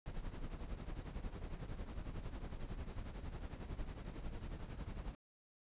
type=noise with tremolo; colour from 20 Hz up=brown; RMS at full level=-42 dBFS; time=0.06-5.15 s; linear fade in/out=0 ms; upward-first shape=triangle; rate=11 Hz; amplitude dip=75%; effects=resampled to 8000 Hz